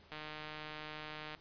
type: click train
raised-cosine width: 0.3 ms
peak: -29 dBFS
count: 189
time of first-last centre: 0.12-1.349 s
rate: 153 Hz
effects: pink hiss -62 dBFS RMS until 1.4 s + resampled to 11025 Hz